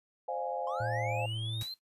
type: chord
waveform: sine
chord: D half-diminished seventh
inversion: third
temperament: equal with one note detuned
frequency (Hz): 523.3 / 602.4 / 698.5 / 830.6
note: C5 / D5 / F5 / Ab5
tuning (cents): 0 / +44 / 0 / 0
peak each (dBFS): -37 / -42 / -38 / -37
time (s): 0.28-1.26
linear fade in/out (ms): 5
type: linear sweep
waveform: triangle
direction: up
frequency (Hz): 1020 to 4186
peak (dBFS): -37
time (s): 0.67-1.74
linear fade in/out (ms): 2
type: tone with vibrato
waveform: triangle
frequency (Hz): 111.8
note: A2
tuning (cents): +28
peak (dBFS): -33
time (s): 0.8-1.63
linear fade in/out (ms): 5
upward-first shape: sine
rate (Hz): 2.1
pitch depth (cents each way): 12
type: noise with exponential decay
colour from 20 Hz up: white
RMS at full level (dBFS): -41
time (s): 1.61-1.79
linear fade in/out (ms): 1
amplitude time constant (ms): 39
effects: noise-tail reverb RT60 0.1 s tail -17 dB re dry + resampled to 32000 Hz